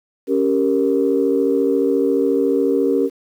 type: chord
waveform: sine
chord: G diminished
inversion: second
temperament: equal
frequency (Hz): 277.2 / 392 / 466.2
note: Db4 / G4 / Bb4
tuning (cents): 0 / 0 / 0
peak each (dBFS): -18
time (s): 0.27-3.1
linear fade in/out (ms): 50
effects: tanh soft clip ceiling -5 dBFS + 8-bit